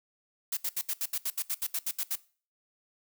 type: noise bursts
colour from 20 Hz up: blue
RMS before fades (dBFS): -31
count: 14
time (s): 0.52-2.156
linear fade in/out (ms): 5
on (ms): 50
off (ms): 72
effects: noise-tail reverb RT60 0.4 s tail -20 dB re dry